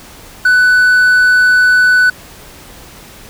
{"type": "tone", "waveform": "triangle", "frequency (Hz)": 1493, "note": "F#6", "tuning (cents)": 15, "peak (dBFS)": -4, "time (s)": [0.45, 2.1], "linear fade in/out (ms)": 5, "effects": ["pink hiss -36 dBFS RMS until 3.29 s"]}